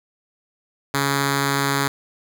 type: tone with notch filter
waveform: 5% pulse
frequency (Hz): 139.5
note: C#3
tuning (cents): +11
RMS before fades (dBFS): -21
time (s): 0.94-1.88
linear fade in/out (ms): 2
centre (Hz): 620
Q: 1.4
effects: none